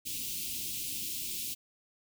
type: band-stop noise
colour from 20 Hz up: white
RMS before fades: -37 dBFS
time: 0.05-1.55 s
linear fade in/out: 20 ms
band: 360 to 2500 Hz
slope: 48 dB/octave
effects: none